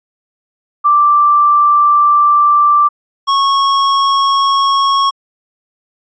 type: tone pair in turn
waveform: sine / square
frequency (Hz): 1174.7 / 1100.6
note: D6 / C#6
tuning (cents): 0 / -13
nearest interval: minor second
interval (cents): 113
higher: first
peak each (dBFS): -6 / -10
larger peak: first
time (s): 0.84-2.89 / 3.27-5.11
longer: first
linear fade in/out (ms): 20
effects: resampled to 16000 Hz